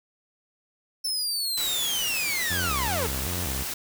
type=linear sweep; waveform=sawtooth; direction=down; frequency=5340 to 402.9 Hz; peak=-23 dBFS; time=1.04-3.07 s; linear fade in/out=10 ms
type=noise; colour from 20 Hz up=white; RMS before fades=-32 dBFS; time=1.57-3.74 s; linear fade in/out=5 ms
type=tone with vibrato; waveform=sawtooth; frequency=76.8 Hz; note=D#2; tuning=22 cents flat; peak=-26 dBFS; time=2.5-3.64 s; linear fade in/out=10 ms; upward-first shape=square; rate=2.6 Hz; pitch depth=250 cents each way
effects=none